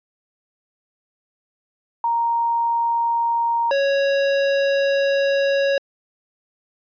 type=tone pair in turn; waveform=sine / square; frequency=932.3 / 554.3 Hz; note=A#5 / C#5; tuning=0 / 0 cents; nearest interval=major sixth; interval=900 cents; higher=first; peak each=-17 dBFS; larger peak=neither; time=2.04-3.71 / 3.71-5.78 s; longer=second; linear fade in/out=2 ms; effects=resampled to 11025 Hz